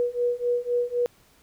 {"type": "beating tone pair", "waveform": "sine", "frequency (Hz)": [482.8, 486.7], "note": ["B4", "B4"], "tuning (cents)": [-39, -25], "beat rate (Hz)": 3.9, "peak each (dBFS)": [-26, -25], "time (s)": [0, 1.06], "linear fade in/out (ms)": 0, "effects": ["pink hiss -59 dBFS RMS until 1.42 s"]}